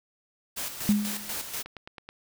white noise with tremolo, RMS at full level -33 dBFS, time 0.56-1.63 s, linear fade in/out 20 ms, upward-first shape square, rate 4.1 Hz, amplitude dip 55%
sine tone with exponential decay, 207.7 Hz, G#3, in tune, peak -16 dBFS, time 0.89-1.35 s, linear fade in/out 0 ms, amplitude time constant 100 ms
click train, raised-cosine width 0.3 ms, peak -25 dBFS, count 5, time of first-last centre 1.66-2.09 s, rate 9.31 Hz
effects none

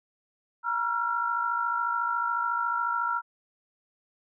sine tone cluster, 951 / 1356 / 1410 Hz, A#5 / E6 / F6, +34 / +49 / +16 cents, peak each -30 / -28 / -32 dBFS, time 0.63-3.22 s, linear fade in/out 50 ms, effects none

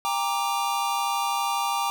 square chord, G minor, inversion none, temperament equal with one note detuned, 800 / 932.3 / 1174.7 Hz, G5 / Bb5 / D6, +35 / 0 / 0 cents, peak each -29 dBFS, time 0.05-1.9 s, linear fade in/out 0 ms, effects none

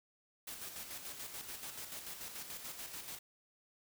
white noise with tremolo, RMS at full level -45 dBFS, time 0.47-3.19 s, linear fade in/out 5 ms, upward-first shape square, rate 6.9 Hz, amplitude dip 45%, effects none

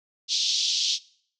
pink band-pass noise, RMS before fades -25 dBFS, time 0.28-0.99 s, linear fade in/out 50 ms, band 3200 to 6000 Hz, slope 48 dB/octave, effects noise-tail reverb RT60 0.6 s tail -22 dB re dry

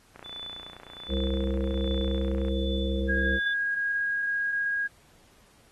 click train, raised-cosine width 0.5 ms, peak -30 dBFS, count 70, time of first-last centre 0.16-2.483 s, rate 29.7 Hz
sine tone with tremolo, 3492 Hz, A7, 14 cents flat, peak -35 dBFS, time 0.24-3.54 s, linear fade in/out 10 ms, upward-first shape triangle, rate 1.3 Hz, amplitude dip 100%
harmonic tone, 66.4 Hz, C2, 26 cents sharp, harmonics 1 / 3 / 5 / 7 / 8, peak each -27 / -32 / -34 / -35 / -36 dBFS, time 1.08-3.4 s, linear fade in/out 50 ms
sine tone, 1638 Hz, G#6, 24 cents flat, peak -25 dBFS, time 3.08-4.88 s, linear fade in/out 20 ms
effects pink hiss -60 dBFS RMS until 5.71 s + AAC 32 kbps

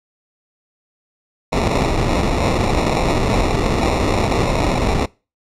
pink noise with sample-and-hold, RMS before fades -17 dBFS, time 1.52-5.06 s, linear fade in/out 10 ms, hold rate 1575 Hz, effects noise-tail reverb RT60 0.3 s tail -23 dB re dry + low-pass 7000 Hz 12 dB/octave

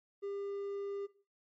triangle tone, 400 Hz, G4, 35 cents sharp, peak -35 dBFS, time 0.22-1.07 s, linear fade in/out 20 ms, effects noise-tail reverb RT60 0.4 s tail -17 dB re dry + MP3 32 kbps

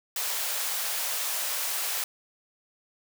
white high-pass noise, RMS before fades -30 dBFS, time 0.16-2.04 s, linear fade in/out 2 ms, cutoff 520 Hz, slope 24 dB/octave, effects none

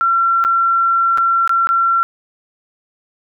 sine tone with dropouts, 1360 Hz, F6, 46 cents flat, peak -11 dBFS, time 0.01-2.03 s, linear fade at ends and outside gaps 0 ms, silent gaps 0.44-0.449 / 1.175-1.182 / 1.476-1.494 / 1.671-1.69 s, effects none

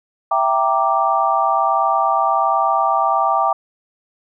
sine chord, E half-diminished seventh, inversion none, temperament equal with one note detuned, 662.7 / 784 / 932.3 / 1174.7 Hz, E5 / G5 / Bb5 / D6, +9 / 0 / 0 / 0 cents, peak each -21 / -18 / -21 / -18 dBFS, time 0.31-3.53 s, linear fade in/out 5 ms, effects none

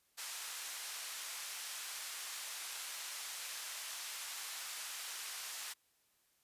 white band-pass noise, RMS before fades -45 dBFS, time 0.17-5.74 s, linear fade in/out 20 ms, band 970 to 9600 Hz, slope 12 dB/octave, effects white hiss -75 dBFS RMS until 6.43 s + resampled to 32000 Hz

